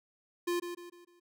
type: tone with echo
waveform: square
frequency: 349.2 Hz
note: F4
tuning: in tune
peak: -30 dBFS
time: 0.47-0.6 s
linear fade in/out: 10 ms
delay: 150 ms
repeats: 4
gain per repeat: -8 dB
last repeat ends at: 1.2 s
effects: none